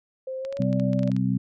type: tone with pitch glide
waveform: sine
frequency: 523.3 to 580.6 Hz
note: C5 to D5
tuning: 0 to -20 cents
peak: -29 dBFS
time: 0.27-1.1 s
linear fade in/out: 5 ms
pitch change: +180 cents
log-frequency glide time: 0.4-0.68 s
type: clicks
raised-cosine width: 0.2 ms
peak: -24 dBFS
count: 12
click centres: 0.45 / 0.526 / 0.57 / 0.621 / 0.729 / 0.798 / 0.932 / 0.992 / 1.032 / 1.076 / 1.117 / 1.165 s
type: harmonic tone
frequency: 64.3 Hz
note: C2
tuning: 30 cents flat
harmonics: 2 / 3 / 4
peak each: -25 / -24 / -27 dBFS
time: 0.59-1.38 s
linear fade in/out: 10 ms
effects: none